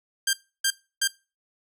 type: tone bursts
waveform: 10% pulse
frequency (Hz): 1588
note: G6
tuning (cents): +22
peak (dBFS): -12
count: 3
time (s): 0.27-1.076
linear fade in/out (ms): 5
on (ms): 62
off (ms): 310
effects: noise-tail reverb RT60 0.3 s tail -21 dB re dry